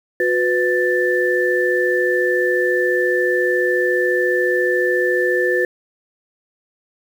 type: tone cluster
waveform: sine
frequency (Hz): 363.1 / 497.3 / 1765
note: F#4 / B4 / A6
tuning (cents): -33 / +12 / +5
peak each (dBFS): -19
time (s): 0.2-5.65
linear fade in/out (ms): 2
effects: 7-bit